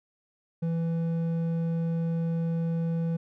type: tone with hard clipping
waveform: sine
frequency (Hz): 165.9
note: E3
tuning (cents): +11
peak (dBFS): -27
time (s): 0.62-3.17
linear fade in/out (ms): 10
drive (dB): 6
effects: none